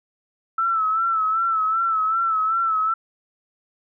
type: tone with vibrato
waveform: sine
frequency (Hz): 1318.5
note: E6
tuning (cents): 0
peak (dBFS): -18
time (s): 0.58-2.94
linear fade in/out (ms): 5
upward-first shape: sine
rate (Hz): 2.6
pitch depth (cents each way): 56
effects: none